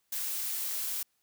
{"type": "noise", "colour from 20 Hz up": "blue", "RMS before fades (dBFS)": -34, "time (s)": [0.12, 1.03], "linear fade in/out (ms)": 5, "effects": ["white hiss -75 dBFS RMS until 1.22 s"]}